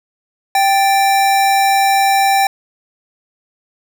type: tone pair together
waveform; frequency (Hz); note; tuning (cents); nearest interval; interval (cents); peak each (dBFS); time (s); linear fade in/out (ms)
square; 784 / 1760; G5 / A6; 0 / 0; octave + major second; 1400; -11 / -23; 0.55-2.47; 2
effects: none